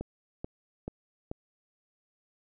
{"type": "click train", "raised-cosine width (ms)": 2, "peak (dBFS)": -22, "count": 4, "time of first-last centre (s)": [0.01, 1.314], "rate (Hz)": 2.3, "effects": []}